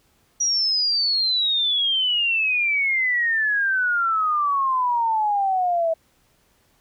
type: exponential sweep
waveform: sine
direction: down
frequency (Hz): 5810 to 644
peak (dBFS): -18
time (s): 0.4-5.94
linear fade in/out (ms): 10
effects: pink hiss -62 dBFS RMS until 6.8 s